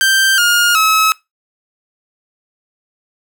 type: tone with pitch steps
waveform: sawtooth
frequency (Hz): 1568 / 1421.3 / 1288.4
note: G6 / F6 / E6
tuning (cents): 0 / +30 / -40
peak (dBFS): -6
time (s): 0.01-1.12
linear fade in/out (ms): 0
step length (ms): 370
effects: noise-tail reverb RT60 0.2 s tail -22 dB re dry